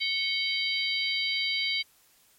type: harmonic tone with a mistuned harmonic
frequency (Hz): 777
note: G5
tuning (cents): -16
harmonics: 3 / 4 / 5 / 6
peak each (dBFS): -30 / -31 / -32 / -33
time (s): 0-1.83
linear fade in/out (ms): 20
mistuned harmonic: 3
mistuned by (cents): -91
effects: white hiss -62 dBFS RMS until 2.38 s + MP3 64 kbps